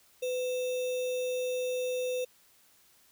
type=tone with sample-and-hold; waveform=sine; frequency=503 Hz; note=B4; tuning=32 cents sharp; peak=-29 dBFS; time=0.22-2.25 s; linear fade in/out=10 ms; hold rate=3150 Hz; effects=white hiss -63 dBFS RMS until 3.11 s